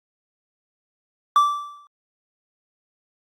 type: tone with exponential decay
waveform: triangle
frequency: 1166 Hz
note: D6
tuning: 13 cents flat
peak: -8 dBFS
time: 1.36-1.87 s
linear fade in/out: 1 ms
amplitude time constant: 110 ms
effects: Opus 48 kbps